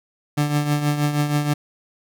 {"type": "tone with tremolo", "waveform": "30% pulse", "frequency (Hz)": 147.2, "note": "D3", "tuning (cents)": 4, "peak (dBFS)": -13, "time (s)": [0.37, 1.54], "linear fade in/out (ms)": 10, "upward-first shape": "triangle", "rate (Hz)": 6.3, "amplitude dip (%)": 65, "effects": []}